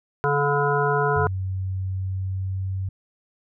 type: harmonic tone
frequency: 143.5 Hz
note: D3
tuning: 40 cents flat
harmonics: 1 / 3 / 5 / 7 / 9 / 10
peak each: -25 / -23 / -27 / -25 / -30 / -27 dBFS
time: 0.24-1.27 s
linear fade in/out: 0 ms
type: tone with pitch glide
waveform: sine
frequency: 94.4 to 95.11 Hz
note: F#2 to F#2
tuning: +35 to +48 cents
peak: -24 dBFS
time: 1.16-2.89 s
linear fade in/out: 5 ms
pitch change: +13 cents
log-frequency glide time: 1.87-2.74 s
effects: none